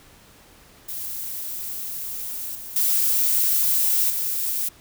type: noise with level steps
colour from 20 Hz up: violet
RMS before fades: -31 / -36 / -20 / -25 dBFS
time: 0.88-4.69 s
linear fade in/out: 10 ms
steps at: 2.55 / 2.76 / 4.1 s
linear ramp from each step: 2 ms
effects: pink hiss -51 dBFS RMS until 4.8 s